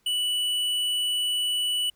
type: tone with tanh clipping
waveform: triangle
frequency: 2960 Hz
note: F#7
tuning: in tune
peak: -25 dBFS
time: 0.06-1.9 s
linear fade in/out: 5 ms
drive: 14 dB
effects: pink hiss -68 dBFS RMS until 1.95 s